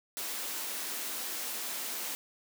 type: high-pass noise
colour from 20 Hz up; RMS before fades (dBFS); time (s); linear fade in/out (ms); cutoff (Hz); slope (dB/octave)
white; -37; 0.17-2.15; 0; 210; 48
effects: none